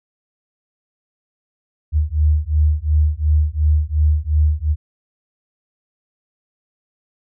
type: beating tone pair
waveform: sine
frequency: 74.8 / 77.6 Hz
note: D2 / D#2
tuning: +32 / -4 cents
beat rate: 2.8 Hz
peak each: -16 dBFS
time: 1.92-4.76 s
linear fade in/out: 50 ms
effects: none